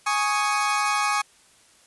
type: chord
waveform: 30% pulse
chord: Ab suspended fourth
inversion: none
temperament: equal with one note detuned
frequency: 830.6 / 1108.7 / 1248.8 Hz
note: Ab5 / Db6 / Eb6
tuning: 0 / 0 / +6 cents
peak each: -23 dBFS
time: 0.06-1.22 s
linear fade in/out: 10 ms
effects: white hiss -56 dBFS RMS until 1.86 s + resampled to 24000 Hz